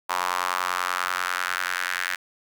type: tone with high-pass filter sweep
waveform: sawtooth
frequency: 90.2 Hz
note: F#2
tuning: 44 cents flat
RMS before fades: -27 dBFS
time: 0.09-2.16 s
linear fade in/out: 10 ms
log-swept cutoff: 1000 to 1700 Hz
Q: 3.2
effects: none